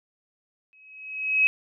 sine tone with exponential growth, 2554 Hz, D#7, 45 cents sharp, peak -14 dBFS, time 0.73-1.47 s, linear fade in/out 0 ms, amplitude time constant 160 ms, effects none

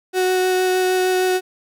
35% pulse tone with vibrato, 369.7 Hz, F#4, 1 cent flat, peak -14 dBFS, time 0.13-1.41 s, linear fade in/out 50 ms, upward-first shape sine, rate 6.5 Hz, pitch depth 8 cents each way, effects none

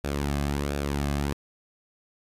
sawtooth tone with flanger, 71.3 Hz, C#2, 49 cents sharp, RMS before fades -28 dBFS, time 0.04-1.33 s, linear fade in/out 0 ms, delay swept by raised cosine 0.97 to 2.17 ms, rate 1.4 Hz, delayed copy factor -0.55, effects resampled to 32000 Hz

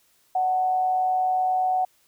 sine tone with amplitude modulation, 742 Hz, F#5, 5 cents sharp, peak -18 dBFS, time 0.35-1.85 s, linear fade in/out 5 ms, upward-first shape sine, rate 149 Hz, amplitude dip 35%, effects white hiss -63 dBFS RMS until 2.07 s

